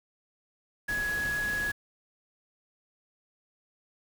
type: tone in noise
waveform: sine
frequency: 1677 Hz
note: G#6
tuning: 16 cents sharp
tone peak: -28 dBFS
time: 0.88-1.72 s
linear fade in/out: 10 ms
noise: pink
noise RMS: -39 dBFS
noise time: 0.88-1.72 s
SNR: +8 dB
effects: none